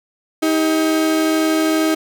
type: tone pair together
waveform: 35% pulse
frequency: 316.6 / 398.9 Hz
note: D#4 / G4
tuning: +30 / +30 cents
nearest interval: major third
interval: 400 cents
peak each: -13 / -22 dBFS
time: 0.42-1.95 s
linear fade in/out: 10 ms
effects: none